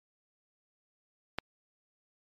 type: click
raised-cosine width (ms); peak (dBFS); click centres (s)
0.3; -15; 1.386
effects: MP3 64 kbps